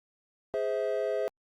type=chord; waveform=triangle; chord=Ab augmented; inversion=none; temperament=just; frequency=415.3 / 519.1 / 648.9 Hz; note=Ab4 / C5 / E5; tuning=0 / -14 / -27 cents; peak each=-30 dBFS; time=0.54-1.28 s; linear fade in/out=0 ms; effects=Opus 48 kbps